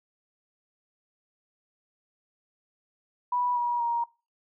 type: tone with pitch steps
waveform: sine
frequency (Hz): 981 / 960.8 / 941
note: B5 / B5 / A#5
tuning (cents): -12 / -48 / +16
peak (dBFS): -24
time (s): 3.32-4.04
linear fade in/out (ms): 5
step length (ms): 240
effects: noise-tail reverb RT60 0.3 s tail -22 dB re dry